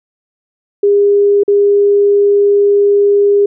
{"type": "tone with dropouts", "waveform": "sine", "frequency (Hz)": 405.5, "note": "G#4", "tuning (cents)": -41, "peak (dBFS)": -6, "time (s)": [0.83, 3.46], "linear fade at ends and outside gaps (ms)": 5, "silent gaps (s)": [1.435, 1.479], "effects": []}